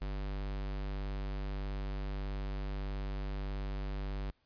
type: tone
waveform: square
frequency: 49.19 Hz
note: G1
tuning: 7 cents sharp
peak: -36 dBFS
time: 0.01-4.31 s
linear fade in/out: 10 ms
effects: pink hiss -75 dBFS RMS until 4.45 s + resampled to 11025 Hz